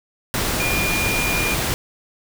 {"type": "tone in noise", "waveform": "sine", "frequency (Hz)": 2416, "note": "D7", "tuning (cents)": 48, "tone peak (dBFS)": -22, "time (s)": [0.6, 1.54], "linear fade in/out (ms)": 0, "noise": "pink", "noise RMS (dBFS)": -22, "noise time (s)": [0.34, 1.74], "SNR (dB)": -3, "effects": []}